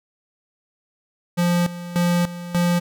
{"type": "tone with tremolo", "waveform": "square", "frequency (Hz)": 174.61, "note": "F3", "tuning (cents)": 0, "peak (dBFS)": -17, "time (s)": [1.37, 2.8], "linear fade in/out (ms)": 20, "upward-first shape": "square", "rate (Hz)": 1.7, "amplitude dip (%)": 80, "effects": []}